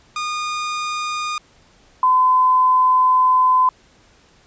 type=tone pair in turn; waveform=sawtooth / sine; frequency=1223 / 1018.6 Hz; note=D#6 / C6; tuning=-30 / -47 cents; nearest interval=minor third; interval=317 cents; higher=first; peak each=-18 / -11 dBFS; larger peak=second; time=0.16-1.38 / 2.03-3.69 s; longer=second; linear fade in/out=2 ms; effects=pink hiss -53 dBFS RMS until 4.46 s + resampled to 16000 Hz